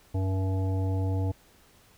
harmonic tone, 95 Hz, F#2, 46 cents sharp, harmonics 1 / 3 / 5 / 7 / 9, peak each -25 / -35 / -39 / -42 / -44 dBFS, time 0.14-1.32 s, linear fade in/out 10 ms, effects pink hiss -59 dBFS RMS until 1.97 s

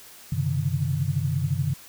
sine tone cluster, 95.2 / 130.6 / 142.2 / 156.3 Hz, F#2 / C3 / C#3 / D#3, +50 / -3 / +45 / +8 cents, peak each -29 / -27 / -27 / -29 dBFS, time 0.32-1.74 s, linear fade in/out 5 ms, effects white hiss -47 dBFS RMS until 1.88 s

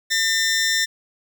15% pulse tone pair together, 1800 / 2001 Hz, A6 / B6, +39 / +22 cents, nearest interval major second, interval 183 cents, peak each -12 / -21 dBFS, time 0.1-0.86 s, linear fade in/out 20 ms, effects none

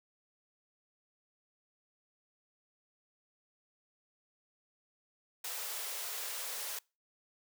white high-pass noise, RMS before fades -40 dBFS, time 5.44-6.79 s, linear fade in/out 5 ms, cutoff 400 Hz, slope 96 dB/octave, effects noise-tail reverb RT60 0.3 s tail -26 dB re dry

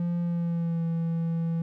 triangle tone with pitch glide, 172.7 to 165.95 Hz, F3 to E3, -19 to +12 cents, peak -23 dBFS, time 0-1.62 s, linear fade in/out 2 ms, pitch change -69 cents, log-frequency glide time 0.21-0.84 s, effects none

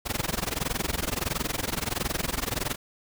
pink noise with amplitude modulation, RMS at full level -26 dBFS, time 0.05-2.76 s, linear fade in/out 20 ms, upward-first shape sine, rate 21.5 Hz, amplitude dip 95%, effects none

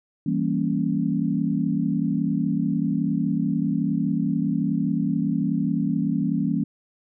sine chord, E diminished seventh, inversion none, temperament equal with one note detuned, 164.81 / 196 / 232.3 / 277.2 Hz, E3 / G3 / Bb3 / Db4, 0 / 0 / -6 / 0 cents, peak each -26 dBFS, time 0.26-6.64 s, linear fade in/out 5 ms, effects none

